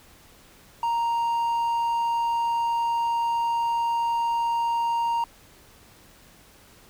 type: tone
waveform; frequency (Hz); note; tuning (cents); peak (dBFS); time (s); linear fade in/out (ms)
triangle; 932.3; A#5; 0; -20; 0.83-5.24; 2
effects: pink hiss -53 dBFS RMS until 6.89 s